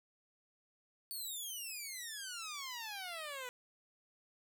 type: exponential sweep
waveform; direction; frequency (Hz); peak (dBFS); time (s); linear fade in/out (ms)
10% pulse; down; 4528 to 487; -34; 1.11-3.49; 0
effects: none